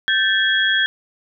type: tone cluster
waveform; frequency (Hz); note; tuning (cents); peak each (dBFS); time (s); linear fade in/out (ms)
sine; 1554 / 1751 / 3310; G6 / A6 / G#7; -16 / -9 / -6; -19; 0.08-0.86; 0
effects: none